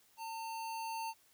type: tone with level ramp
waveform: square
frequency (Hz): 900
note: A5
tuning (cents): +39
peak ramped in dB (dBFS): -42 to -38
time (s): 0.17-1.14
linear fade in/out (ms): 50
effects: white hiss -68 dBFS RMS until 1.33 s